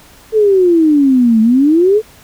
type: exponential two-way sweep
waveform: sine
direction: down then up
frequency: 447.4 to 216.5 to 447.4 Hz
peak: -6 dBFS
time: 0.32-2.02 s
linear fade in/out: 50 ms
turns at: 1.41 s
effects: pink hiss -42 dBFS RMS until 2.23 s